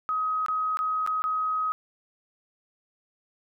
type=tone with dropouts; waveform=sine; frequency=1264 Hz; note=D#6; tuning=27 cents sharp; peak=-24 dBFS; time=0.09-1.72 s; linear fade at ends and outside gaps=0 ms; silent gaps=0.462-0.484 / 0.771-0.79 / 1.064-1.074 / 1.22-1.24 s; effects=none